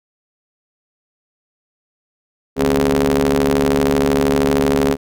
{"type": "ring-modulated tone", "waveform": "sawtooth", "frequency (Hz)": 72.9, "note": "D2", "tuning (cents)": -12, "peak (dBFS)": -6, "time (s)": [2.56, 4.97], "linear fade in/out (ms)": 50, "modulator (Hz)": 338, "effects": []}